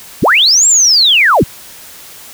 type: linear two-way sweep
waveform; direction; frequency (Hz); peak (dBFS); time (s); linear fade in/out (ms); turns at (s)
sine; up then down; 33.41 to 7630 to 33.41; -5; 0.22-1.44; 10; 0.67
effects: white hiss -34 dBFS RMS until 2.33 s